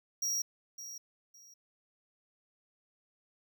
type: tone with echo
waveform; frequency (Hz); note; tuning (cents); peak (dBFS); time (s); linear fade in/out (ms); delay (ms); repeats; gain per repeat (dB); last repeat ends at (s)
square; 5680; F8; +28; -31; 0.22-0.42; 5; 560; 2; -12; 1.54
effects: none